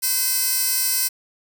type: tone with high-pass filter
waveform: 15% pulse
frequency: 512 Hz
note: C5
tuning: 38 cents flat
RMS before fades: -21 dBFS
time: 0.02-1.09 s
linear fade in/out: 20 ms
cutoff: 7500 Hz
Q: 0.58
effects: none

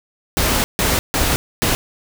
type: noise bursts at uneven times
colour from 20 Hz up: pink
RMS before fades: -17 dBFS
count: 4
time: 0.37-0.64 / 0.79-0.99 / 1.14-1.36 / 1.62-1.75 s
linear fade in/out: 0 ms
effects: none

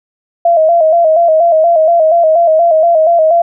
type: tone with vibrato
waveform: sine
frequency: 657 Hz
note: E5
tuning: 6 cents flat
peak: -5 dBFS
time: 0.45-3.42 s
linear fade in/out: 5 ms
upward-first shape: square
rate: 4.2 Hz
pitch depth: 68 cents each way
effects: none

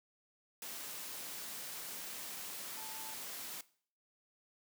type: tone in noise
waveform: sine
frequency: 880 Hz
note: A5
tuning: in tune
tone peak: -51 dBFS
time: 2.77-3.14 s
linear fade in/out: 2 ms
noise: white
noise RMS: -45 dBFS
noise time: 0.62-3.61 s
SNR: -9 dB
effects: noise-tail reverb RT60 0.5 s tail -19 dB re dry + high-pass 150 Hz 12 dB/octave

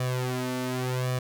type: tone with flanger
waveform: sawtooth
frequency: 126.9 Hz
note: B2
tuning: 47 cents sharp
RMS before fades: -29 dBFS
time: 0-1.19 s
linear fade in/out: 5 ms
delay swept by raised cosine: 1.7 to 3.4 ms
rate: 0.89 Hz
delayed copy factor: +0.9
effects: none

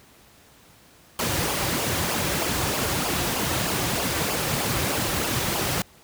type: noise with flanger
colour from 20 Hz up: pink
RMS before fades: -25 dBFS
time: 1.19-5.82 s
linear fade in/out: 2 ms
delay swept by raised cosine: 0.5 to 4.8 ms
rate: 3.2 Hz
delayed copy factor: -0.55
effects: pink hiss -53 dBFS RMS until 6.03 s + high-pass 60 Hz 12 dB/octave

